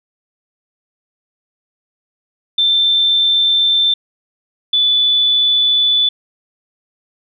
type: tone pair in turn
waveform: sine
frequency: 3556 / 3477 Hz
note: A7 / A7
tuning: +18 / -21 cents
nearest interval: unison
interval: 39 cents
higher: first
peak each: -10 dBFS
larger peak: neither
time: 2.58-3.94 / 4.73-6.09 s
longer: neither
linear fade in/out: 5 ms
effects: none